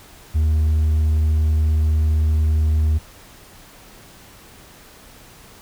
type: tone with hard clipping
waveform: sine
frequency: 77.78 Hz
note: D#2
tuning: in tune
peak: -15 dBFS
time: 0.34-2.99 s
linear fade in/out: 20 ms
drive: 2 dB
effects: pink hiss -45 dBFS RMS until 5.61 s